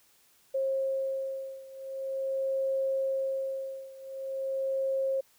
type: beating tone pair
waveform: sine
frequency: 536 / 536.44 Hz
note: C5 / C5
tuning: +42 / +43 cents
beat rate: 0.44 Hz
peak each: -31 / -33 dBFS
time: 0.54-5.21 s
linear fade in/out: 10 ms
effects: white hiss -64 dBFS RMS until 5.38 s